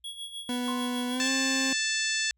square tone with tremolo, 3336 Hz, G#7, 7 cents sharp, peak -35 dBFS, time 0.04-1.28 s, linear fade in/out 5 ms, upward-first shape sine, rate 6.6 Hz, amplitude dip 65%
40% pulse tone with pitch glide, 246.9 to 266.2 Hz, B3 to C4, 0 to +30 cents, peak -28 dBFS, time 0.49-1.73 s, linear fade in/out 2 ms, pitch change +130 cents, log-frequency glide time 1.09-1.3 s
sine tone with exponential decay, 1046.5 Hz, C6, in tune, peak -32 dBFS, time 0.68-1.65 s, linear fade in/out 0 ms, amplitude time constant 210 ms
harmonic tone, 880 Hz, A5, in tune, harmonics 2 / 3 / 4 / 5 / 6 / 7 / 8 / 9, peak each -31 / -33 / -34 / -35 / -36 / -36 / -37 / -38 dBFS, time 1.2-2.31 s, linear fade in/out 0 ms
effects added 60 Hz sine -70 dBFS peak until 2.37 s

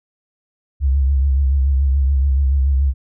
sine tone with vibrato, 68.1 Hz, C#2, 30 cents flat, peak -12 dBFS, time 0.8-2.94 s, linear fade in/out 50 ms, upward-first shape triangle, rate 7 Hz, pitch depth 84 cents each way, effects none

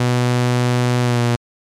sawtooth tone with pitch glide, 123.2 to 119.69 Hz, B2 to A#2, -4 to +46 cents, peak -10 dBFS, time 0-1.36 s, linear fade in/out 5 ms, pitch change -50 cents, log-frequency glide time 1.02-1.21 s, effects low-pass 9000 Hz 12 dB/octave + MP3 96 kbps

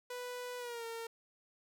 sawtooth tone with pitch glide, 493.9 to 458.2 Hz, B4 to A#4, 0 to -30 cents, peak -37 dBFS, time 0.1-1.07 s, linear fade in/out 5 ms, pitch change -130 cents, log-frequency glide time 0.58-0.85 s, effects none

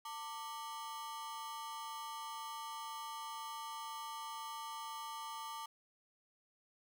45% pulse ring-modulated tone, 1038 Hz, C6, 14 cents flat, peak -40 dBFS, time 0.05-5.66 s, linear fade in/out 5 ms, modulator 139 Hz, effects none

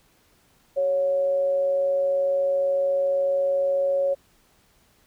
sine tone with amplitude modulation, 554 Hz, C#5, 1 cent flat, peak -18 dBFS, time 0.76-4.15 s, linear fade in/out 20 ms, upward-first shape sine, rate 166 Hz, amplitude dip 30%, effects pink hiss -61 dBFS RMS until 5.06 s

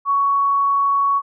sine tone, 1117 Hz, C#6, 13 cents sharp, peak -14 dBFS, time 0.05-1.22 s, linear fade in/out 50 ms, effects none

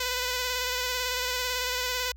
5% pulse tone with vibrato, 500 Hz, B4, 21 cents sharp, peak -16 dBFS, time 0-2.12 s, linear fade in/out 5 ms, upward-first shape square, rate 18 Hz, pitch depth 21 cents each way, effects added 61 Hz sine -44 dBFS peak until 2.16 s

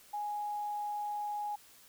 sine tone, 830.6 Hz, G#5, in tune, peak -34 dBFS, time 0.13-1.56 s, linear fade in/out 10 ms, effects white hiss -59 dBFS RMS until 1.88 s

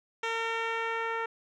10% pulse tone with low-pass filter sweep, 455.4 Hz, A#4, 40 cents flat, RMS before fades -32 dBFS, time 0.23-1.26 s, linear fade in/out 5 ms, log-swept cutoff 4200 to 1700 Hz, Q 0.99, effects none

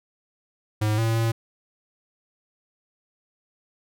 square tone with pitch steps, 107 / 113.3 / 114.1 Hz, A2 / A#2 / A#2, -48 / -49 / -37 cents, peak -21 dBFS, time 0.81-1.32 s, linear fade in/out 10 ms, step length 170 ms, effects none

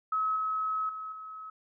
sine tone with level steps, 1284 Hz, E6, 46 cents flat, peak -26 / -28 / -36 / -40 dBFS, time 0.12-1.5 s, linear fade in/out 5 ms, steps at 0.36 / 0.89 / 1.12 s, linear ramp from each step 2 ms, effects none

